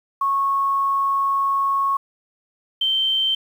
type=tone pair in turn; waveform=sine; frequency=1100 / 3118 Hz; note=C#6 / G7; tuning=-14 / -10 cents; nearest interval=octave + tritone; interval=1804 cents; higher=second; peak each=-17 dBFS; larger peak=neither; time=0.21-1.97 / 2.81-3.35 s; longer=first; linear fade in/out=5 ms; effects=8-bit